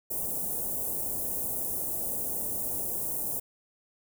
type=band-stop noise; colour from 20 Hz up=white; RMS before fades=-32 dBFS; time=0.1-3.4 s; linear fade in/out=10 ms; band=710 to 9200 Hz; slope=24 dB/octave; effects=none